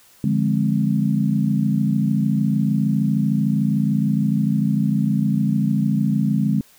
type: chord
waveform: sine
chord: D half-diminished seventh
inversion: none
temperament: equal with one note detuned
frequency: 147.94 / 174.61 / 207.7 / 261.6 Hz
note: D3 / F3 / Ab3 / C4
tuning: +13 / 0 / 0 / 0 cents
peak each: -21 / -25 / -19 / -25 dBFS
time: 0.24-6.61 s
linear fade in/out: 2 ms
effects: white hiss -52 dBFS RMS until 6.78 s